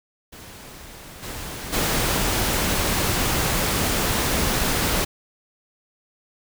pink noise with level steps, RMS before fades -41 / -33 / -22 dBFS, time 0.32-5.05 s, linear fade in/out 10 ms, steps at 1.22 / 1.72 s, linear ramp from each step 20 ms, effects none

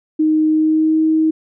sine tone with pitch glide, 311.1 to 316.2 Hz, D#4 to D#4, 0 to +28 cents, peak -11 dBFS, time 0.19-1.31 s, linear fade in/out 10 ms, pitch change +28 cents, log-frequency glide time 0.48-1.01 s, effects none

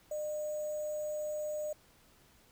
sine tone with sample-and-hold, 605 Hz, D#5, 49 cents flat, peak -34 dBFS, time 0.11-1.73 s, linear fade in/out 5 ms, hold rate 7350 Hz, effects pink hiss -64 dBFS RMS until 2.51 s

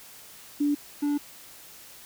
sine / triangle tone pair in turn, 290.5 / 290.5 Hz, D4 / D4, -19 / -19 cents, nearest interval unison, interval 0 cents, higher neither, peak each -21 dBFS, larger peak neither, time 0.6-0.75 / 1.02-1.18 s, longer second, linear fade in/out 10 ms, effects white hiss -48 dBFS RMS until 2.05 s

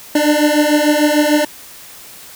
25% pulse beating tone pair, 295.2 / 301.9 Hz, D4 / D4, +9 / +48 cents, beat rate 6.7 Hz, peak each -10 dBFS, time 0.15-1.45 s, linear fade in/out 5 ms, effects white hiss -37 dBFS RMS until 2.35 s

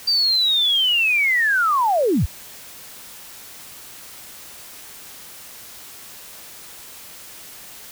sine linear sweep, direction down, 4699 to 47.54 Hz, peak -15 dBFS, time 0.07-2.26 s, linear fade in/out 10 ms, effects white hiss -40 dBFS RMS until 7.91 s

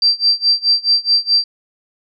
sine tone with tremolo, 4699 Hz, D8, in tune, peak -8 dBFS, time 0.02-1.44 s, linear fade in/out 2 ms, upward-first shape sine, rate 4.7 Hz, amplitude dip 95%, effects none

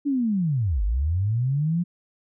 sine linear two-way sweep, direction down then up, 293.7 to 46.25 to 178.4 Hz, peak -20 dBFS, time 0.05-1.84 s, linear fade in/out 20 ms, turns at 0.83 s, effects none

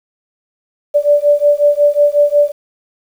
sine beating tone pair, 581 / 586.5 Hz, D5 / D5, -19 / -2 cents, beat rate 5.5 Hz, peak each -11 dBFS, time 0.94-2.52 s, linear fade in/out 20 ms, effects 7-bit

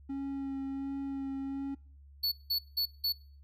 triangle tone with vibrato, 273.2 Hz, C#4, 25 cents flat, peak -32 dBFS, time 0.09-1.75 s, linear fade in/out 10 ms, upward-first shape sine, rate 1.4 Hz, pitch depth 14 cents each way
square tone bursts, 4435 Hz, C#8, in tune, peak -28 dBFS, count 4, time 2.23-3.126 s, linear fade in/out 10 ms, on 89 ms, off 180 ms
effects noise-tail reverb RT60 0.5 s tail -24 dB re dry + added 70 Hz sine -52 dBFS peak until 3.43 s

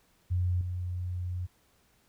sine tone with level steps, 89.7 Hz, F2, 47 cents sharp, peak -25 / -31 dBFS, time 0.3-1.47 s, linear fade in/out 20 ms, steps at 0.61 s, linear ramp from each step 2 ms, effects pink hiss -67 dBFS RMS until 2.08 s

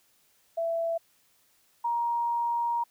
sine tone pair in turn, 666 / 941.9 Hz, E5 / A#5, +18 / +18 cents, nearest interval tritone, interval 600 cents, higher second, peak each -26 / -25 dBFS, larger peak second, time 0.57-0.98 / 1.84-2.84 s, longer second, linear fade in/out 10 ms, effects white hiss -66 dBFS RMS until 2.9 s

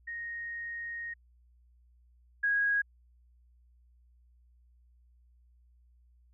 sine tone pair in turn, 1864.7 / 1647.4 Hz, A#6 / G#6, 0 / -14 cents, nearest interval major second, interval 214 cents, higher first, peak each -36 / -25 dBFS, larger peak second, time 0.07-1.14 / 2.43-2.82 s, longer first, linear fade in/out 10 ms, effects added 60 Hz sine -60 dBFS peak until 6.33 s

